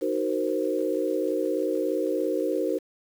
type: chord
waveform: sine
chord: C half-diminished seventh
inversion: first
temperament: equal with one note detuned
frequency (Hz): 311.1 / 374.5 / 466.2 / 523.3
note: Eb4 / Gb4 / Bb4 / C5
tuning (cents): 0 / +21 / 0 / 0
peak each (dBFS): -29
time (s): 0.01-2.79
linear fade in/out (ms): 20
effects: 8-bit